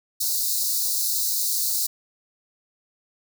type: high-pass noise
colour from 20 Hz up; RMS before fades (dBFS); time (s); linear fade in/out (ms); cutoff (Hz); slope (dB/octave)
white; -24; 0.2-1.87; 10; 3900; 96
effects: none